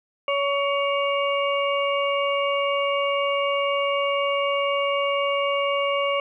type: harmonic tone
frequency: 562 Hz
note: C#5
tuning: 24 cents sharp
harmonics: 1 / 2 / 4 / 5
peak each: -23 / -26 / -29 / -30 dBFS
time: 0.28-6.2 s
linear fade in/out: 2 ms
effects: 10-bit